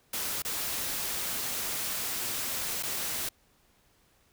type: noise with dropouts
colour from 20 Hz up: white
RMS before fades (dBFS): -33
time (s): 0.13-3.29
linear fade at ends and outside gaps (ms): 5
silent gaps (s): 0.422-0.449 / 2.827-2.832
effects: pink hiss -66 dBFS RMS until 4.32 s